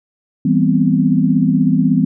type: chord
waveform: sine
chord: C major seventh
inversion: first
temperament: just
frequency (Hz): 163.52 / 196.22 / 245.3 / 261.6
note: E3 / G3 / B3 / C4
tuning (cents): -14 / +2 / -12 / 0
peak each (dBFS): -16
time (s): 0.45-2.05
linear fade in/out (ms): 5
effects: none

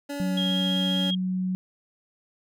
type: tone with pitch glide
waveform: 25% pulse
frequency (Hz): 285 to 280.4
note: C#4 to C#4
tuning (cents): +48 to +20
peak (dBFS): -27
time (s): 0.09-1.11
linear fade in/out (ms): 10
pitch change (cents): -28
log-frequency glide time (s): 0.2-0.45
type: tone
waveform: sine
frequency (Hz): 185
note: F#3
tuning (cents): 0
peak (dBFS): -24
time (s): 0.2-1.55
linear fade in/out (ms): 0
type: tone with vibrato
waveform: sine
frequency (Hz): 3252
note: G#7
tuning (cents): -37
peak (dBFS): -26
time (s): 0.37-1.15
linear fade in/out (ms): 5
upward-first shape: sine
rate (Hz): 15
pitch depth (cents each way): 14
effects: none

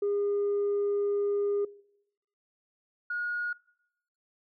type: tone pair in turn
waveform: sine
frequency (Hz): 406.5 / 1441.5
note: G#4 / F#6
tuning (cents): -37 / -46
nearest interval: octave + minor seventh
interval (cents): 2191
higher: second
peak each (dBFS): -24 / -29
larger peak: first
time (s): 0.02-1.65 / 3.1-3.53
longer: first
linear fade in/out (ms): 5
effects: noise-tail reverb RT60 0.8 s tail -23 dB re dry + tanh soft clip ceiling -23 dBFS

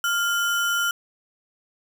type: tone with sample-and-hold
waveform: sine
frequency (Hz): 1398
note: F6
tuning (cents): +1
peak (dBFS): -20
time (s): 0.04-0.91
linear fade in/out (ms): 2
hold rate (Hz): 4410
effects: none

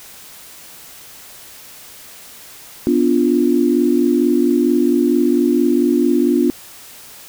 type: chord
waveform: sine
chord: B diminished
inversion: none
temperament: equal with one note detuned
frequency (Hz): 246.9 / 291.3 / 349.2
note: B3 / D4 / F4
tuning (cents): 0 / -14 / 0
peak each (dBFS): -16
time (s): 2.87-6.5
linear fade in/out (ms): 0
effects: white hiss -39 dBFS RMS until 7.28 s

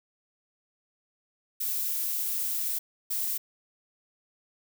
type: noise bursts at uneven times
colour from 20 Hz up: violet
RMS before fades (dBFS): -30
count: 2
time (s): 1.6-2.79 / 3.1-3.38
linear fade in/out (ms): 10
effects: none

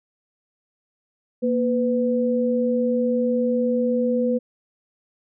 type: tone pair together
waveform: sine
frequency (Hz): 235.8 / 499.6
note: A#3 / B4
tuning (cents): +20 / +20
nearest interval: octave + minor second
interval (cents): 1300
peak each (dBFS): -21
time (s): 1.42-4.39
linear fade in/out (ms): 20
effects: none

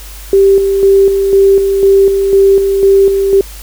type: tone with tremolo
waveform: sine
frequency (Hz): 392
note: G4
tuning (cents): 0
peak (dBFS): -3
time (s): 0.33-3.41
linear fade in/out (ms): 2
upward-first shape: square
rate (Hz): 2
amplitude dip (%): 45
effects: added 50 Hz sine -28 dBFS peak until 3.62 s + white hiss -33 dBFS RMS until 3.62 s

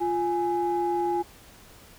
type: tone pair together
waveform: sine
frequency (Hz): 349.2 / 830.6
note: F4 / G#5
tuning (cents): 0 / 0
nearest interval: octave + minor third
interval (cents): 1500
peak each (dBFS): -25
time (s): 0-1.23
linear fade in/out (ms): 20
effects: tanh soft clip ceiling -17 dBFS + pink hiss -51 dBFS RMS until 1.98 s

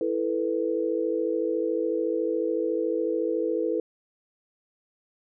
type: chord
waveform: sine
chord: E suspended fourth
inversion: none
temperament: equal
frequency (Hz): 329.6 / 440 / 493.9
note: E4 / A4 / B4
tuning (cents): 0 / 0 / 0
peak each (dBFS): -28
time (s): 0.01-3.8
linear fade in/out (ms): 2
effects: none

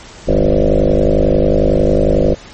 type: tone with frequency modulation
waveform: sine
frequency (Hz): 267.7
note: C4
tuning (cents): +40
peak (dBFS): -8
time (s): 0.27-2.35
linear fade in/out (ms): 20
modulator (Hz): 51.1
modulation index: 6.4
effects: pink hiss -36 dBFS RMS until 2.53 s + MP3 32 kbps

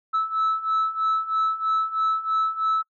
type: beating tone pair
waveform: sine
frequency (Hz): 1305 / 1308.1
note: E6 / E6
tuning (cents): -18 / -14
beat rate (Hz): 3.1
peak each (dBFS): -24 / -21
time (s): 0.13-2.83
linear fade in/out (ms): 20
effects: noise-tail reverb RT60 0.1 s tail -26 dB re dry + tanh soft clip ceiling -17 dBFS

